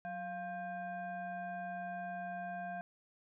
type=tone with frequency modulation; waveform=sine; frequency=698.5 Hz; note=F5; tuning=in tune; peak=-39 dBFS; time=0.05-2.81 s; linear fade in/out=0 ms; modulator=882 Hz; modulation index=0.82; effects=none